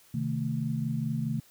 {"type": "chord", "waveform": "sine", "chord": "A diminished", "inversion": "first", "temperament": "equal with one note detuned", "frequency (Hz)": [130.81, 155.56, 222.9], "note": ["C3", "Eb3", "A3"], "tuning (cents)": [0, 0, 23], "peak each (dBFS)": -32, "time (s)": [0.14, 1.4], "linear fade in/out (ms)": 5, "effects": ["white hiss -59 dBFS RMS until 1.5 s"]}